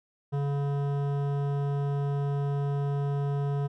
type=tone with hard clipping; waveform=sine; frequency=141.6 Hz; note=C#3; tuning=37 cents sharp; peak=-28 dBFS; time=0.32-3.68 s; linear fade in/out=20 ms; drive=14 dB; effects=none